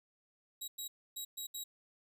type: tone bursts at uneven times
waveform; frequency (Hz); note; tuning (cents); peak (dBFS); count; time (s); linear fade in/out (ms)
15% pulse; 3841; B7; -49; -33; 5; 0.61-0.68 / 0.78-0.88 / 1.16-1.25 / 1.37-1.47 / 1.54-1.64; 10
effects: none

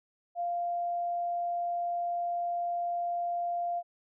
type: tone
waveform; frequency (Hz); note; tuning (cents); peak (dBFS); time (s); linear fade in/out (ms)
sine; 696; F5; -6; -29; 0.35-3.83; 50
effects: none

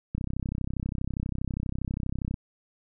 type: click train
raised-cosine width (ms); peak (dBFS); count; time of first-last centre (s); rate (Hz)
5; -18; 72; 0.15-2.341; 32.4
effects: none

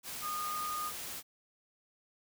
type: tone in noise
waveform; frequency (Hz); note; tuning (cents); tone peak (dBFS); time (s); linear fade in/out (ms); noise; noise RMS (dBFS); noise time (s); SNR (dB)
sine; 1227; D#6; -25; -35; 0.21-0.92; 50; white; -42; 0.03-1.23; +4
effects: none

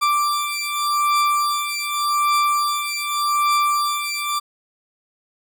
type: beating tone pair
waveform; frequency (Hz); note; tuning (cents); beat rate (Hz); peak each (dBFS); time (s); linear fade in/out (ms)
40% pulse; 1174.7 / 1175.55; D6 / D6; 0 / +1; 0.85; -20; 0.01-4.4; 20
effects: none

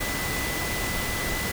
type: tone in noise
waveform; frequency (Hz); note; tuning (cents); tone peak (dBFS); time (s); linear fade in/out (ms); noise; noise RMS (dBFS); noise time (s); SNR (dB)
sine; 1997; B6; +19; -32; 0-1.52; 10; pink; -29; 0-1.52; -6
effects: none

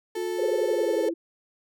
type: tone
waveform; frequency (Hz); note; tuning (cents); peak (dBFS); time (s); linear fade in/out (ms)
35% pulse; 440; A4; 0; -30; 0.15-1.09; 5
type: tone with pitch glide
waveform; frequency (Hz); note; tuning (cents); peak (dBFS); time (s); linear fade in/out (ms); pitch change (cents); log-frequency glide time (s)
sine; 358.3 to 334.3; F4 to E4; +44 to +24; -28; 0.16-1.14; 10; -120; 0.66-1.02
type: tone with vibrato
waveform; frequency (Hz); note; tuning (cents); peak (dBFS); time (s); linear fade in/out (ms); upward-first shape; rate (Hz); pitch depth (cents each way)
sine; 466.2; A#4; 0; -23; 0.38-1.11; 20; sine; 20; 260
effects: none

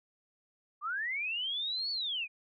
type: linear two-way sweep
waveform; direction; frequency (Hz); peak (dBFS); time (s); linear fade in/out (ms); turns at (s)
sine; up then down; 1135 to 4500 to 2368; -32; 0.81-2.28; 50; 1.91
effects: none

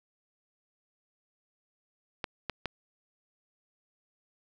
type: clicks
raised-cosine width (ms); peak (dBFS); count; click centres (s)
0.3; -16; 3; 2.242 / 2.497 / 2.657
effects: none

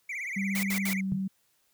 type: tone with vibrato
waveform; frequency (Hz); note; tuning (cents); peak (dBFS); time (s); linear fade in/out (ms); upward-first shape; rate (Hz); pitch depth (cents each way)
triangle; 2154; C7; +50; -31; 0.09-1.01; 5; triangle; 17; 190
type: tone with pitch glide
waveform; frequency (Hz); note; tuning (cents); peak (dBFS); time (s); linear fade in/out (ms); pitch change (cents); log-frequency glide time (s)
sine; 195.5 to 191.81; G3 to G3; -4 to -37; -28; 0.36-1.28; 10; -33; 0.85-0.93
type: noise bursts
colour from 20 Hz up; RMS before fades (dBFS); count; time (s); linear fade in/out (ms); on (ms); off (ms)
white; -34; 3; 0.55-0.934; 2; 82; 69
type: tone with exponential decay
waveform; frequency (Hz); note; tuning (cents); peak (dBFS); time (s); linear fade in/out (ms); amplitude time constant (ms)
sine; 152.8; D#3; -31; -25; 1.12-1.26; 0; 29
effects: white hiss -70 dBFS RMS until 1.73 s

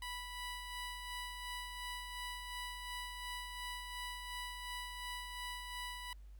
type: tone with tremolo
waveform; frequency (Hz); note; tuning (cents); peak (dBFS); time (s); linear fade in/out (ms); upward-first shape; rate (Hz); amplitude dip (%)
15% pulse; 985; B5; -5; -35; 0.02-6.13; 2; sine; 2.8; 40
effects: added 50 Hz sine -51 dBFS peak until 6.39 s + pink hiss -75 dBFS RMS until 6.39 s

